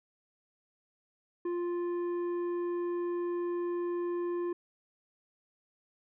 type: tone with tanh clipping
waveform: sine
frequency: 349.2 Hz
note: F4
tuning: in tune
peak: -32 dBFS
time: 1.45-4.53 s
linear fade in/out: 5 ms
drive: 8 dB
effects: none